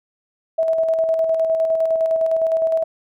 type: tone with tremolo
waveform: sine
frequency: 649 Hz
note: E5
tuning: 27 cents flat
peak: -14 dBFS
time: 0.58-2.84 s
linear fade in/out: 10 ms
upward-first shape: square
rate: 9.8 Hz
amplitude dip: 35%
effects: none